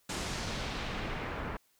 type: noise with low-pass filter sweep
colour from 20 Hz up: pink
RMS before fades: -37 dBFS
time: 0.09-1.57 s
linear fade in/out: 5 ms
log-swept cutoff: 8300 to 1500 Hz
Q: 1.1
effects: white hiss -70 dBFS RMS until 1.79 s